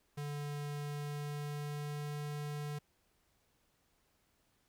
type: tone with pitch glide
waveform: square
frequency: 145.8 to 147.32 Hz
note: D3 to D3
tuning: -12 to +6 cents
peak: -39 dBFS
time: 0.17-2.79 s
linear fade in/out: 10 ms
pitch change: +18 cents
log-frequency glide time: 0.64-2.22 s
effects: pink hiss -75 dBFS RMS until 4.68 s